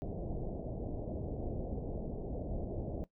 pink low-pass noise, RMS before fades -39 dBFS, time 0.02-3.04 s, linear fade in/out 0 ms, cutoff 680 Hz, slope 48 dB/octave, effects noise-tail reverb RT60 0.1 s tail -17 dB re dry

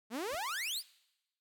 sawtooth exponential sweep, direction up, 207.7 to 5274 Hz, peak -32 dBFS, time 0.1-0.83 s, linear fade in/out 50 ms
pink noise with exponential growth, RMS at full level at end -48 dBFS, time 0.23-0.35 s, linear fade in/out 0 ms, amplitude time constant 25 ms
effects noise-tail reverb RT60 0.9 s tail -21 dB re dry

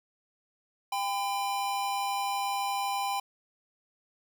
square tone pair together, 797.2 / 1009 Hz, G5 / B5, +29 / +37 cents, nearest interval major third, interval 408 cents, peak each -31 / -34 dBFS, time 0.92-3.2 s, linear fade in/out 5 ms, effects none

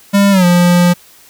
square tone with pitch glide, 199.9 to 176.05 Hz, G3 to F3, +34 to +14 cents, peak -7 dBFS, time 0.13-0.94 s, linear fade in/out 20 ms, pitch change -220 cents, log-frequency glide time 0.31-0.45 s, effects white hiss -43 dBFS RMS until 1.29 s

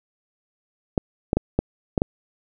clicks, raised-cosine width 2 ms, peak -5 dBFS, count 6, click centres 0.978 / 1.331 / 1.37 / 1.59 / 1.978 / 2.019 s, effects none

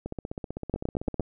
two click trains, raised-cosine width 2 ms, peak -20 / -13 dBFS, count 19 / 5, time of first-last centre 0.06-1.206 / 0.74-1.197 s, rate 15.7 / 8.75 Hz, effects none

